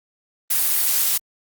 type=noise; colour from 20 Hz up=blue; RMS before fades=-19 dBFS; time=0.5-1.18 s; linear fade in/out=10 ms; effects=Opus 32 kbps